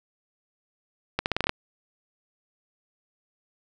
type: accelerating click train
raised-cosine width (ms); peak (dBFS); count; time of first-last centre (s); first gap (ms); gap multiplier
0.3; -8; 8; 1.19-1.494; 69; 0.84
effects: none